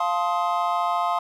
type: chord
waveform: triangle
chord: F dominant seventh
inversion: none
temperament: just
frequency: 698.5 / 873.1 / 1047.7 / 1257.2 Hz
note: F5 / A5 / C6 / Eb6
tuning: 0 / -14 / +2 / +18 cents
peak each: -23 / -27 / -24 / -26 dBFS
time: 0-1.19 s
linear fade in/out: 5 ms
effects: none